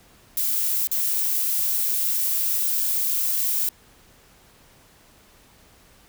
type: noise with dropouts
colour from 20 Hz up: violet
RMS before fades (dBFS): -23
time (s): 0.37-3.69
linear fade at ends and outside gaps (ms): 2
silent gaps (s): 0.872-0.914
effects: pink hiss -54 dBFS RMS until 6.08 s